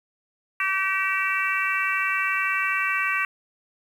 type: harmonic tone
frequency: 384.1 Hz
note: G4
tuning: 35 cents flat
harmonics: 3 / 4 / 5 / 6 / 7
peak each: -28 / -28 / -28 / -28 / -28 dBFS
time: 0.6-3.25 s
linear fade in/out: 2 ms
effects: 8-bit